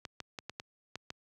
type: clicks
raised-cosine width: 0.2 ms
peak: -22 dBFS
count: 7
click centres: 0.052 / 0.203 / 0.388 / 0.496 / 0.599 / 0.956 / 1.104 s
effects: high-pass 80 Hz 12 dB/octave